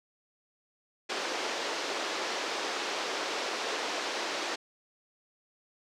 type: band-pass noise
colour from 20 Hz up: pink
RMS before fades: -34 dBFS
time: 1.09-4.56 s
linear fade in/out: 10 ms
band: 350 to 6000 Hz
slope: 24 dB/octave
effects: none